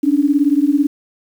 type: beating tone pair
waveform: sine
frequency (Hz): 278.9 / 296.9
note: C#4 / D4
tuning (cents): +11 / +19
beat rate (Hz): 18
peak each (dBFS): -14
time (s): 0.03-0.87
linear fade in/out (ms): 10
effects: 7-bit